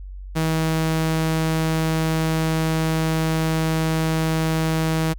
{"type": "tone", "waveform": "sawtooth", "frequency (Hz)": 160.1, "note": "D#3", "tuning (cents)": 50, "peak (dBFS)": -15, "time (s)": [0.35, 5.14], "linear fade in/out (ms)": 20, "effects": ["added 47 Hz sine -32 dBFS peak until 5.18 s"]}